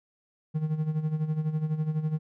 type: tone with tremolo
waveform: triangle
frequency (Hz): 155.3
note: D#3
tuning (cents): -3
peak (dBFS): -21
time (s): 0.54-2.19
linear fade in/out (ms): 20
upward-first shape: sine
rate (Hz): 12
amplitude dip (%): 70
effects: none